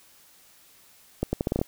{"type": "accelerating click train", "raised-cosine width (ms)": 2, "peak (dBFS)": -11, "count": 8, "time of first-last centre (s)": [1.23, 1.615], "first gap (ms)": 100, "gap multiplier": 0.79, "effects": ["white hiss -56 dBFS RMS until 1.67 s"]}